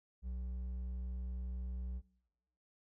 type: tone with hard clipping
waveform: sine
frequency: 62 Hz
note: B1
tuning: 7 cents sharp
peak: -40 dBFS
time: 0.22-2.02 s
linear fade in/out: 50 ms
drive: 5 dB
effects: noise-tail reverb RT60 0.9 s tail -21 dB re dry